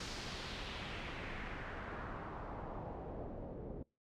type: noise with low-pass filter sweep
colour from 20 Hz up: pink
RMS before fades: -45 dBFS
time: 0-3.83 s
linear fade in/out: 5 ms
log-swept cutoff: 5500 to 420 Hz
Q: 1.7
effects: noise-tail reverb RT60 0.3 s tail -25 dB re dry